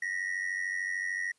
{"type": "ring-modulated tone", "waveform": "triangle", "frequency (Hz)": 1900, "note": "A#6", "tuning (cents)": 33, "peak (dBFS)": -26, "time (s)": [0.02, 1.32], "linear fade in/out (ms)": 5, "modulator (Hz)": 46.7, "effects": ["white hiss -71 dBFS RMS until 1.38 s", "resampled to 24000 Hz"]}